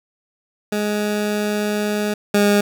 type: tone pair in turn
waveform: 20% pulse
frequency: 208.9 / 204.8 Hz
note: G#3 / G#3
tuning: +10 / -24 cents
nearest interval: unison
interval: 34 cents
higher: first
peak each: -14 / -8 dBFS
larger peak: second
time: 0.72-2.14 / 2.34-2.61 s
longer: first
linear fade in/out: 5 ms
effects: none